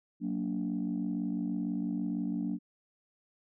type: chord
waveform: sine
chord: Gb augmented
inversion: none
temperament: just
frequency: 185 / 231.2 / 289.1 Hz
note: Gb3 / Bb3 / D4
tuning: 0 / -14 / -27 cents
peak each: -34 dBFS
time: 0.2-2.59 s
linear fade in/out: 50 ms
effects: tanh soft clip ceiling -24 dBFS